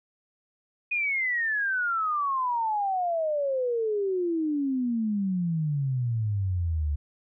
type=exponential sweep; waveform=sine; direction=down; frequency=2489 to 71.1 Hz; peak=-24 dBFS; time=0.91-6.96 s; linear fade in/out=10 ms; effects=none